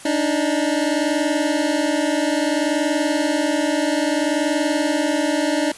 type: tone pair together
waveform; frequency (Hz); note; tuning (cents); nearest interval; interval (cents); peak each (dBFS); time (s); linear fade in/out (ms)
25% pulse; 289.7 / 310.3; D4 / D#4; -24 / -5; minor second; 119; -17; 0.05-5.72; 5
effects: white hiss -40 dBFS RMS until 5.77 s + resampled to 24000 Hz